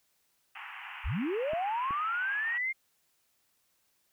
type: band-pass noise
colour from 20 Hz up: white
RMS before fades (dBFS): -44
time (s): 0.55-2.58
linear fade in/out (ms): 5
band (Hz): 780 to 2900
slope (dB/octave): 96
type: linear sweep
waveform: sine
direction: up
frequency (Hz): 30.02 to 2137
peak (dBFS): -29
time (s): 1.04-2.73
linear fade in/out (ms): 20
type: clicks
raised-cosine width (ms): 3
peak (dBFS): -30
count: 2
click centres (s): 1.534 / 1.908
effects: white hiss -73 dBFS RMS until 4.12 s